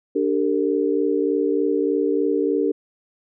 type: chord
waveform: sine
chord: G minor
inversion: second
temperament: equal with one note detuned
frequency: 293.7 / 392 / 455.3 Hz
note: D4 / G4 / Bb4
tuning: 0 / 0 / -41 cents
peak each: -22 dBFS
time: 0.15-2.72 s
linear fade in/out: 10 ms
effects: none